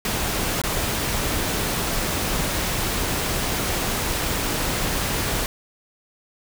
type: noise with dropouts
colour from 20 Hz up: pink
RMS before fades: -24 dBFS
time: 0.05-5.46 s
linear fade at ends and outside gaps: 1 ms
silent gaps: 0.617-0.637 s
effects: none